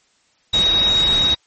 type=tone in noise; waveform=sine; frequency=3790 Hz; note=A#7; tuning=28 cents sharp; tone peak=-13 dBFS; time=0.53-1.35 s; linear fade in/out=10 ms; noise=pink; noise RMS=-25 dBFS; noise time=0.53-1.35 s; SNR=+9 dB; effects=white hiss -60 dBFS RMS until 1.46 s + MP3 32 kbps